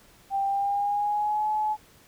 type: tone with pitch glide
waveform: sine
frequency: 788 to 854.4 Hz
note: G5 to G#5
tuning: +9 to +49 cents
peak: -23 dBFS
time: 0.3-1.77 s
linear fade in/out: 50 ms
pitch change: +140 cents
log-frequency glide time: 0.44-1.49 s
effects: pink hiss -56 dBFS RMS until 2.07 s